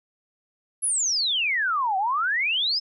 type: exponential two-way sweep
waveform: sine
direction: down then up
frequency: 11175 to 740 to 5320 Hz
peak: -21 dBFS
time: 0.82-2.8 s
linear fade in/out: 20 ms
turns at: 1.97 s
effects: none